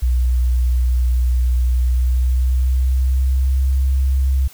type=tone with pitch glide; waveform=sine; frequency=61.74 to 66.55 Hz; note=B1 to C2; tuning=0 to +30 cents; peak=-12 dBFS; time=0.02-4.48 s; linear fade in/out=10 ms; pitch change=+130 cents; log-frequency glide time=1.74-3.75 s; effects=tanh soft clip ceiling -8 dBFS + white hiss -44 dBFS RMS until 4.53 s